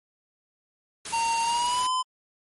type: noise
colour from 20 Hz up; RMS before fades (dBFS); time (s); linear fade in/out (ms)
white; -34; 1.05-1.87; 5
type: tone with pitch glide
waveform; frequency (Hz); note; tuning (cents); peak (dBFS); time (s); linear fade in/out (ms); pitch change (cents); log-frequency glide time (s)
square; 920 to 1020.8; A#5 to C6; -23 to -43; -24; 1.12-2.03; 20; +180; 1.42-1.9
effects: MP3 48 kbps